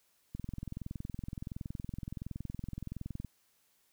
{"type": "click train", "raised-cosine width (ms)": 5, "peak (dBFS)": -27, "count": 63, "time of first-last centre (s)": [0.35, 3.247], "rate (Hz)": 21.4, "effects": ["white hiss -72 dBFS RMS until 3.92 s"]}